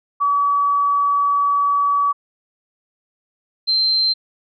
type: tone pair in turn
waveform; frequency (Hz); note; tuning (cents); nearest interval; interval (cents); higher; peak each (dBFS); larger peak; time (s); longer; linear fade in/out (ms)
sine; 1141 / 4126; C#6 / C8; +50 / -25; octave + minor seventh; 2225; second; -14; neither; 0.2-2.13 / 3.67-4.14; first; 20
effects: none